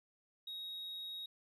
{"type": "tone", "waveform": "sine", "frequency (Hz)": 3778, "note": "A#7", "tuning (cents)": 22, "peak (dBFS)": -40, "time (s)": [0.47, 1.26], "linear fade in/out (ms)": 5, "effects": ["tanh soft clip ceiling -41 dBFS", "13-bit"]}